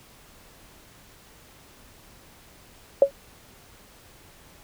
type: tone with exponential decay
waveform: sine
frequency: 554.4 Hz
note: C#5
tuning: in tune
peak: -7 dBFS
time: 3.02-3.11 s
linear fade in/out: 2 ms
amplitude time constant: 18 ms
effects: pink hiss -52 dBFS RMS until 4.63 s